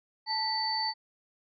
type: tone cluster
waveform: sine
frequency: 880 / 1959 / 4532 Hz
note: A5 / B6 / C#8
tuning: 0 / -15 / +37 cents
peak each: -32 / -39 / -30 dBFS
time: 0.26-0.94 s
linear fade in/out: 50 ms
effects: none